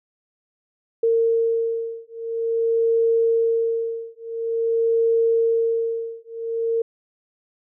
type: beating tone pair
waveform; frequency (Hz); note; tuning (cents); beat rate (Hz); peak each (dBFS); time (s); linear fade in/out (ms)
sine; 457.4 / 457.88; A#4 / A#4; -33 / -31; 0.48; -21 / -21; 1.03-6.82; 5
effects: none